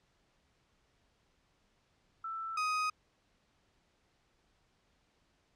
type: tone pair in turn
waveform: sine / 35% pulse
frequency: 1327 / 1252.2 Hz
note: E6 / D#6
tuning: +11 / +11 cents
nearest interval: minor second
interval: 100 cents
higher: first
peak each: -37 / -29 dBFS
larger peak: second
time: 2.24-2.57 / 2.57-2.9 s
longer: neither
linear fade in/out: 5 ms
effects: pink hiss -73 dBFS RMS until 5.55 s + low-pass 6000 Hz 12 dB/octave